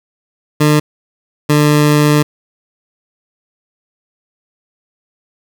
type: tone pair in turn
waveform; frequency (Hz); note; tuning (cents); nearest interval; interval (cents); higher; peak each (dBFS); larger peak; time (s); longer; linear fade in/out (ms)
20% pulse; 150.3 / 148.83; D3 / D3; +40 / +23; unison; 17; first; -3; neither; 0.6-0.8 / 1.49-2.23; second; 10
effects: none